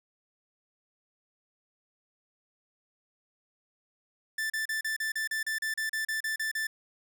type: tone bursts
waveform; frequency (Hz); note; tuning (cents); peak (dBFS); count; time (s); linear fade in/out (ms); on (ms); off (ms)
45% pulse; 1765; A6; +5; -29; 15; 4.38-6.67; 5; 120; 35
effects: none